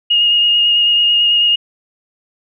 sine tone with vibrato, 2856 Hz, F7, 38 cents sharp, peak -9 dBFS, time 0.1-1.56 s, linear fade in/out 10 ms, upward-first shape sine, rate 9.1 Hz, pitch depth 14 cents each way, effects none

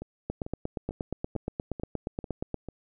two click trains, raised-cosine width 2 ms, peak -24 / -17 dBFS, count 7 / 20, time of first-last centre 0.02-2.687 / 0.3-2.543 s, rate 2.25 / 8.47 Hz, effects none

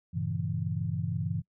sine chord, G diminished seventh, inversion none, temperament equal, 98 / 116.54 / 138.59 / 164.81 Hz, G2 / Bb2 / Db3 / Fb3, 0 / 0 / 0 / 0 cents, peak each -34 / -36 / -35 / -33 dBFS, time 0.13-1.42 s, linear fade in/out 20 ms, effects noise-tail reverb RT60 0.1 s tail -24 dB re dry

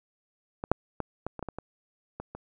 clicks, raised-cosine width 1 ms, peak -19 / -6 / -16 / -18 / -23 / -20 / -21 / -22 / -22 / -25 dBFS, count 10, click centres 0.639 / 0.716 / 1.003 / 1.266 / 1.393 / 1.427 / 1.487 / 1.586 / 2.2 / 2.35 s, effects none

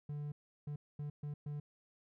triangle tone bursts at uneven times, 146.83 Hz, D3, in tune, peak -37 dBFS, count 5, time 0.09-0.32 / 0.67-0.76 / 0.99-1.1 / 1.23-1.34 / 1.46-1.6 s, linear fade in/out 5 ms, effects none

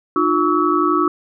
sine tone cluster, 304.2 / 355.6 / 1132 / 1298 Hz, D#4 / F4 / C#6 / E6, -39 / +31 / +36 / -27 cents, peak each -19 dBFS, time 0.16-1.08 s, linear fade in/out 2 ms, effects none

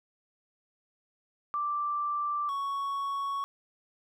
sine / triangle tone pair in turn, 1174.7 / 1112.4 Hz, D6 / C#6, 0 / +6 cents, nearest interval minor second, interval 94 cents, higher first, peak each -28 dBFS, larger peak neither, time 1.54-2.49 / 2.49-3.44 s, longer neither, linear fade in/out 0 ms, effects none

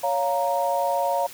sine chord, Bb minor, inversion first, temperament just, 559.4 / 699.2 / 932.3 Hz, Db5 / F5 / Bb5, +16 / +2 / 0 cents, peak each -25 dBFS, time 0.03-1.27 s, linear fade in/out 10 ms, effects white hiss -42 dBFS RMS until 1.33 s

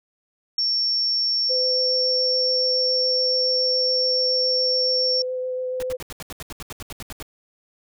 sine tone, 5460 Hz, F8, 40 cents flat, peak -19 dBFS, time 0.58-5.22 s, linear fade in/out 2 ms
sine tone with vibrato, 509 Hz, C5, 48 cents flat, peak -24 dBFS, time 1.49-5.97 s, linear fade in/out 20 ms, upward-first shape sine, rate 7.1 Hz, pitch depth 10 cents each way
pink noise bursts, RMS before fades -35 dBFS, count 15, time 5.8-7.226 s, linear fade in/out 0 ms, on 26 ms, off 74 ms
effects none

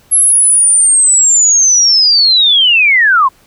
sine linear sweep, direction down, 11175 to 987.8 Hz, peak -5 dBFS, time 0.11-3.29 s, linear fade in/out 20 ms, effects pink hiss -48 dBFS RMS until 3.46 s

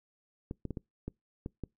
clicks, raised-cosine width 3 ms, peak -24 dBFS, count 7, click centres 0.511 / 0.653 / 0.707 / 0.772 / 1.08 / 1.461 / 1.637 s, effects noise-tail reverb RT60 0.2 s tail -26 dB re dry

